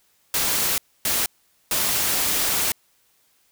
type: noise bursts at uneven times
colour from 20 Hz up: white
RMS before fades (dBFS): -22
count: 3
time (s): 0.34-0.78 / 1.05-1.26 / 1.71-2.72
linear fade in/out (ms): 2
effects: white hiss -63 dBFS RMS until 3.51 s